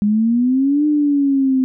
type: exponential two-way sweep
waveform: sine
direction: up then down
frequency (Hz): 203.3 to 302 to 257.8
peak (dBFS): -12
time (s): 0.02-1.64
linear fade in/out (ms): 0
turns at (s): 0.86
effects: none